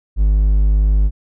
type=tone; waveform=triangle; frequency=51.1 Hz; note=G#1; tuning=27 cents flat; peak=-8 dBFS; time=0.16-1.11 s; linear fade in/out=50 ms; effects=none